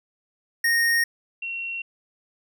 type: tone pair in turn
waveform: square / sine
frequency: 1856 / 2732 Hz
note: A#6 / F7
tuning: -8 / -39 cents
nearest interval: perfect fifth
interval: 669 cents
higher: second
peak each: -19 / -28 dBFS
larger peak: first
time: 0.64-1.04 / 1.42-1.82 s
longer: neither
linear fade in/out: 5 ms
effects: none